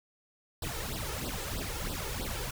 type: noise with flanger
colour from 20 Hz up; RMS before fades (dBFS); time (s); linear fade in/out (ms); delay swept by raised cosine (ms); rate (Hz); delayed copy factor
pink; -36; 0.62-2.51; 5; 0.22 to 2.32; 3.1; +1
effects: none